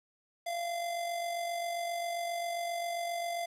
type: tone with amplitude modulation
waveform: square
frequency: 688 Hz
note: F5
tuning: 26 cents flat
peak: -32 dBFS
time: 0.46-3.46 s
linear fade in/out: 10 ms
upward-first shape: sine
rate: 47.5 Hz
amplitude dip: 40%
effects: resampled to 32000 Hz + 10-bit